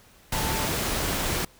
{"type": "tone in noise", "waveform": "sine", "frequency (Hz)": 884, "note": "A5", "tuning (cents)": 8, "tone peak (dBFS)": -33, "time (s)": [0.33, 0.67], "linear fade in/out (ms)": 5, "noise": "pink", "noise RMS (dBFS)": -27, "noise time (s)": [0.32, 1.45], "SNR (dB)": -9, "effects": ["pink hiss -55 dBFS RMS until 1.59 s"]}